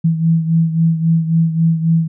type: beating tone pair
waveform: sine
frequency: 163.2 / 166.9 Hz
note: E3 / E3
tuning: -17 / +22 cents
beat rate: 3.7 Hz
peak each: -12 / -18 dBFS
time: 0.04-2.08 s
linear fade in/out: 10 ms
effects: none